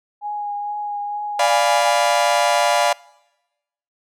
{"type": "tone with vibrato", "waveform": "sine", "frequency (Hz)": 826, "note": "G#5", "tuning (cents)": -10, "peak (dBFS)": -23, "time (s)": [0.21, 1.93], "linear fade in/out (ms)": 50, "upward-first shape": "triangle", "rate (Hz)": 2.2, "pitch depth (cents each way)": 17}
{"type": "chord", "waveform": "40% pulse", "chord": "D diminished seventh", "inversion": "none", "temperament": "equal", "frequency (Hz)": [587.3, 698.5, 830.6, 987.8], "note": ["D5", "F5", "Ab5", "Cb6"], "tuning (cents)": [0, 0, 0, 0], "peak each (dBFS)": [-19, -18, -21, -21], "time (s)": [1.39, 2.93], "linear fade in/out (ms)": 5}
{"effects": ["noise-tail reverb RT60 1.0 s tail -24 dB re dry", "low-pass 10000 Hz 12 dB/octave"]}